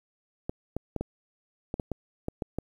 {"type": "clicks", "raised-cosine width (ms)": 2, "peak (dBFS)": -17, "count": 10, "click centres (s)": [0.495, 0.766, 0.963, 1.01, 1.741, 1.798, 1.917, 2.284, 2.422, 2.586], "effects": ["9-bit"]}